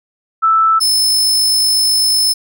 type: tone pair in turn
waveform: sine / sawtooth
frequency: 1318.5 / 5242 Hz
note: E6 / E8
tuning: 0 / -11 cents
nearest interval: 2 octaves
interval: 2389 cents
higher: second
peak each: -8 dBFS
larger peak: neither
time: 0.42-0.8 / 0.8-2.34 s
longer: second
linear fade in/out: 20 ms
effects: none